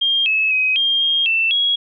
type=tone with pitch steps; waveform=sine; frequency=3212 / 2589 / 2527 / 3210 / 3232 / 2671 / 3315 Hz; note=G7 / E7 / D#7 / G7 / G#7 / E7 / G#7; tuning=+41 / -32 / +26 / +40 / -48 / +22 / -4 cents; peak=-14 dBFS; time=0.01-1.76 s; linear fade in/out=10 ms; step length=250 ms; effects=none